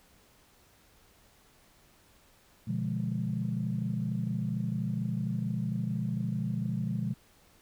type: chord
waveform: sine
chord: B diminished seventh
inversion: none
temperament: equal with one note detuned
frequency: 123.47 / 147.77 / 174.61 / 207.7 Hz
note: B2 / D3 / F3 / Ab3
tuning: 0 / +11 / 0 / 0 cents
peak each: -33 / -37 / -34 / -34 dBFS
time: 2.67-7.14 s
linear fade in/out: 10 ms
effects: tanh soft clip ceiling -20 dBFS + pink hiss -62 dBFS RMS until 7.61 s